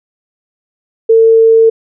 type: tone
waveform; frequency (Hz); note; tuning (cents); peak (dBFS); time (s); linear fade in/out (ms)
sine; 450.6; A4; +41; -3; 1.09-1.7; 10
effects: none